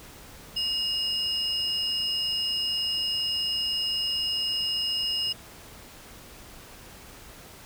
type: tone pair together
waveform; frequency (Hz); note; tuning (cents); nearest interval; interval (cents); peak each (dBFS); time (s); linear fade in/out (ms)
triangle; 2862 / 5100; F7 / D#8; +42 / +42; minor seventh; 1000; -27; 0.56-5.33; 10
effects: pink hiss -47 dBFS RMS until 7.65 s